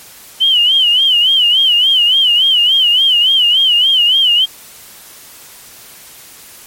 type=tone with vibrato; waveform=sine; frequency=3020 Hz; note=F#7; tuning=35 cents sharp; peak=-7 dBFS; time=0.4-4.46 s; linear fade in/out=20 ms; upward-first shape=sine; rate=3.5 Hz; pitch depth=120 cents each way; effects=white hiss -37 dBFS RMS until 6.66 s + MP3 64 kbps